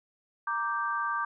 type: chord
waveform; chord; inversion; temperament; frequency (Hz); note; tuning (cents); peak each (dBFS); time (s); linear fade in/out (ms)
sine; G minor; first; equal; 932.3 / 1174.7 / 1568; Bb5 / D6 / G6; 0 / 0 / 0; -35 / -30 / -33; 0.47-1.25; 5
effects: none